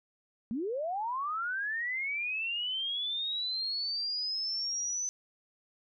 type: linear sweep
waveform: sine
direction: up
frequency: 207.4 to 6080 Hz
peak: -31 dBFS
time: 0.51-5.09 s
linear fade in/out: 0 ms
effects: none